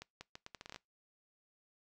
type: accelerating click train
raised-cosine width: 0.2 ms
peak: -29 dBFS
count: 11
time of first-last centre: 0.02-0.761 s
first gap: 190 ms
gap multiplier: 0.76
effects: noise-tail reverb RT60 0.2 s tail -23 dB re dry